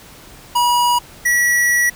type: tone pair in turn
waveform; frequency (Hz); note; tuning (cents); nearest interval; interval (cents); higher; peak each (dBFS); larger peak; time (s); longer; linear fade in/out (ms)
square; 967 / 1934; B5 / B6; -37 / -37; octave; 1200; second; -13; neither; 0.55-0.99 / 1.25-1.9; second; 10
effects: pink hiss -41 dBFS RMS until 1.95 s